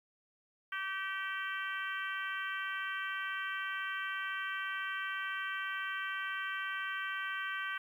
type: harmonic tone with a mistuned harmonic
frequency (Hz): 386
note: G4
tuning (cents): -27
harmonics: 3 / 4 / 5 / 6 / 7 / 8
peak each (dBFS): -42 / -38 / -43 / -47 / -48 / -47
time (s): 0.72-7.78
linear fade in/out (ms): 5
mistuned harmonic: 8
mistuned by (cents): +19
effects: 11-bit